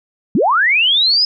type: linear sweep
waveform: sine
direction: up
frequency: 155.56 to 5130 Hz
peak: -10 dBFS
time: 0.35-1.25 s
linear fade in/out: 2 ms
effects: none